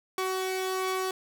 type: tone pair together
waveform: sawtooth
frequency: 375.8 / 1126 Hz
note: F#4 / C#6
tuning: +27 / +27 cents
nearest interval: octave + perfect fifth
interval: 1900 cents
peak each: -25 / -32 dBFS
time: 0.18-1.11 s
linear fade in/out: 2 ms
effects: none